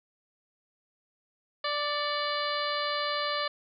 harmonic tone with a mistuned harmonic, 587.3 Hz, D5, in tune, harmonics 1 / 2 / 3 / 4 / 5 / 6 / 7 / 8, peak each -34 / -32 / -36 / -41 / -39 / -39 / -37 / -41 dBFS, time 1.64-3.48 s, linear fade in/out 5 ms, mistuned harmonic 4, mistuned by -62 cents, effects none

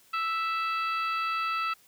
harmonic tone, 659.3 Hz, E5, in tune, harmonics 2 / 3 / 4 / 5 / 6 / 7, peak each -28 / -41 / -34 / -45 / -45 / -45 dBFS, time 0.13-1.74 s, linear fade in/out 10 ms, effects white hiss -60 dBFS RMS until 1.87 s

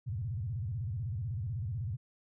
sine tone with vibrato, 107.4 Hz, A2, 41 cents flat, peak -33 dBFS, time 0.06-1.97 s, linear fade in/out 20 ms, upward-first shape square, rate 16 Hz, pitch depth 280 cents each way, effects none

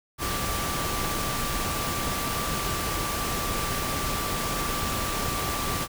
sine tone in noise, 1169 Hz, D6, 8 cents flat, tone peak -33 dBFS, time 0.18-5.88 s, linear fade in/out 50 ms, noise pink, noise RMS -29 dBFS, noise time 0.18-5.88 s, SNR -7 dB, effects none

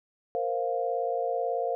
sine chord, Bb suspended second, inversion none, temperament just, 466.2 / 524.4 / 699.2 Hz, Bb4 / C5 / F5, 0 / +4 / +2 cents, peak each -31 / -31 / -30 dBFS, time 0.35-1.75 s, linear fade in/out 0 ms, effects none

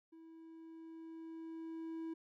triangle tone with level ramp, 325.8 Hz, E4, 20 cents flat, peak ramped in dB -53 to -38 dBFS, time 0.12-2.14 s, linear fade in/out 10 ms, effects none

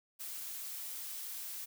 blue noise, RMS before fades -43 dBFS, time 0.19-1.66 s, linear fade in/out 20 ms, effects none

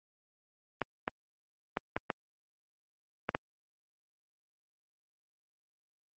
clicks, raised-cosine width 0.5 ms, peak -14 dBFS, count 7, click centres 0.817 / 1.079 / 1.771 / 1.965 / 2.102 / 3.291 / 3.349 s, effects high-pass 150 Hz 12 dB/octave + Opus 24 kbps

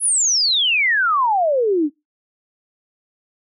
sine exponential sweep, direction down, 10900 to 277.2 Hz, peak -14 dBFS, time 0-1.9 s, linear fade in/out 50 ms, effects noise-tail reverb RT60 0.2 s tail -23 dB re dry

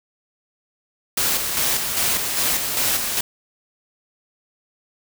white noise with tremolo, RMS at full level -20 dBFS, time 1.17-3.21 s, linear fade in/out 5 ms, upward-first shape square, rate 2.5 Hz, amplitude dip 40%, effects none

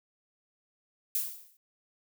violet noise with exponential decay, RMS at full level -27 dBFS, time 1.15-1.57 s, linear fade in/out 2 ms, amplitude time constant 90 ms, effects none

